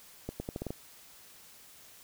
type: accelerating click train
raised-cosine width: 2 ms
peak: -22 dBFS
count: 7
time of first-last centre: 0.29-0.705 s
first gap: 110 ms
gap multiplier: 0.81
effects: white hiss -55 dBFS RMS until 2.03 s

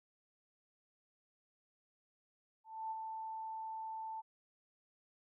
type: tone with ADSR envelope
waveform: sine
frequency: 885 Hz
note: A5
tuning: 10 cents sharp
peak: -37 dBFS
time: 2.64-4.22 s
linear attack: 270 ms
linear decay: 26 ms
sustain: -4 dB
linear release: 25 ms
effects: none

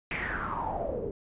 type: noise with low-pass filter sweep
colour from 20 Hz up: pink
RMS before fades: -33 dBFS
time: 0.11-1.11 s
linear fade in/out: 2 ms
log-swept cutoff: 2400 to 390 Hz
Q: 7.7
effects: resampled to 8000 Hz

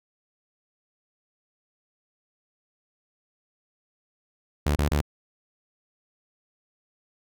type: tone bursts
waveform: sawtooth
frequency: 73.42 Hz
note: D2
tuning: in tune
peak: -17 dBFS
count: 3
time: 4.66-5.014 s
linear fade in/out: 5 ms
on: 100 ms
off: 27 ms
effects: none

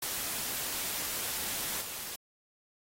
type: noise with level steps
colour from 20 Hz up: white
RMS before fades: -35 / -40 dBFS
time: 0.02-2.16 s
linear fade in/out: 5 ms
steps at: 1.81 s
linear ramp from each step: 2 ms
effects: AAC 48 kbps

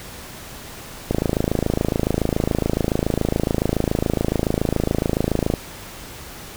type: click train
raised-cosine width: 2 ms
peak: -5 dBFS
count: 121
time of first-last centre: 1.11-5.538 s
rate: 27.1 Hz
effects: pink hiss -37 dBFS RMS until 6.56 s

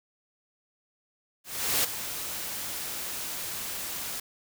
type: noise with ADSR envelope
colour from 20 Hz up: white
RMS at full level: -24 dBFS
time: 1.44-4.2 s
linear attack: 400 ms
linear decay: 12 ms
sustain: -11 dB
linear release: 5 ms
effects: none

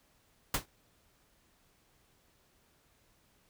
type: noise with exponential decay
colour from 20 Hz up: pink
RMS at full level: -24 dBFS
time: 0.54-0.66 s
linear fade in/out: 5 ms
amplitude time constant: 24 ms
effects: pink hiss -69 dBFS RMS until 3.49 s

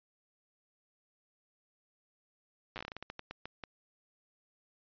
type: slowing click train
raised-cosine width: 0.3 ms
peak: -25 dBFS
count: 16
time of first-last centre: 2.76-3.637 s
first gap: 8 ms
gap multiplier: 1.25
effects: resampled to 11025 Hz

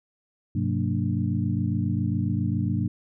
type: tone cluster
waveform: sine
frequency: 99.3 / 126.6 / 181.5 / 226.6 / 294.1 Hz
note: G2 / B2 / F#3 / A#3 / D4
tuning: +23 / +43 / -33 / -49 / +3 cents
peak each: -27 / -28 / -29 / -30 / -32 dBFS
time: 0.55-2.88 s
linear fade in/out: 5 ms
effects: none

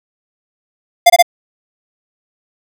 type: tone bursts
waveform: square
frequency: 698.5 Hz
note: F5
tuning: in tune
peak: -3 dBFS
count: 3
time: 1.06-1.226 s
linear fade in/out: 10 ms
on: 40 ms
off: 23 ms
effects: none

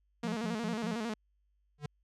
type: tone with vibrato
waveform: sawtooth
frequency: 224.5 Hz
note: A3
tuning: 35 cents sharp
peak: -30 dBFS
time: 0.23-1.14 s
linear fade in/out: 5 ms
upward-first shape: square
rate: 11 Hz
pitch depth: 82 cents each way
type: tone bursts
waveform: triangle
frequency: 176.3 Hz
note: F3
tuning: 17 cents sharp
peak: -34 dBFS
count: 4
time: 0.24-0.941 s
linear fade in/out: 5 ms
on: 110 ms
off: 87 ms
type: tone with exponential growth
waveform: square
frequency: 147.4 Hz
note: D3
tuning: 7 cents sharp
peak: -32 dBFS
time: 1.78-1.86 s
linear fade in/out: 5 ms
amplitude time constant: 17 ms
effects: added 50 Hz sine -70 dBFS peak until 2.03 s + low-pass 7000 Hz 12 dB/octave

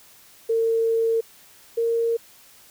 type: tone pair in turn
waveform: sine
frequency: 454.3 / 462 Hz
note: A#4 / A#4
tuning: -45 / -16 cents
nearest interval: unison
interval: 29 cents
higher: second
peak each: -18 / -19 dBFS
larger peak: first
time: 0.49-1.21 / 1.77-2.17 s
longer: first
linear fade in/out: 10 ms
effects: white hiss -51 dBFS RMS until 2.7 s

